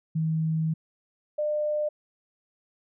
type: tone pair in turn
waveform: sine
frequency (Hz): 159.5 / 600.8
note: D#3 / D5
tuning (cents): +43 / +39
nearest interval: octave + major seventh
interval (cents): 2296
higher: second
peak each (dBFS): -23 / -24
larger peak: first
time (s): 0.15-0.74 / 1.38-1.89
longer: first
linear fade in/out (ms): 10
effects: none